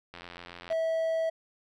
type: click train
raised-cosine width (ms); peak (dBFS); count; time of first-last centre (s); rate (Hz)
0.3; -27; 52; 0.14-0.725; 87.2
type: tone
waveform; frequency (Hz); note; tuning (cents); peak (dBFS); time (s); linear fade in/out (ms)
triangle; 650; E5; -24; -24; 0.7-1.3; 10
effects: none